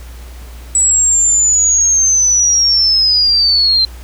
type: linear sweep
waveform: sine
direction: down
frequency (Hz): 7860 to 4109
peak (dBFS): -8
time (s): 0.75-3.85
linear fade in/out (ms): 2
effects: added 60 Hz sine -29 dBFS peak until 4.03 s + pink hiss -40 dBFS RMS until 4.03 s